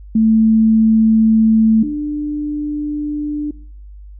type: tone pair in turn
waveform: sine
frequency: 221.2 / 296.7 Hz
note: A3 / D4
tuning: +9 / +18 cents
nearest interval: perfect fourth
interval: 509 cents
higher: second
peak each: -9 / -18 dBFS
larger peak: first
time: 0.15-1.83 / 1.83-3.51 s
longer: neither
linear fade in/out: 5 ms
effects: noise-tail reverb RT60 0.6 s tail -23 dB re dry + added 50 Hz sine -33 dBFS peak until 4.19 s